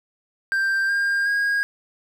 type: tone with pitch steps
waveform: triangle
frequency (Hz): 1577 / 1605.5 / 1634.5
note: G6 / G6 / G#6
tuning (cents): +10 / +41 / -28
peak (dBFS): -17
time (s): 0.52-1.63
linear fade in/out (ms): 0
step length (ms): 370
effects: none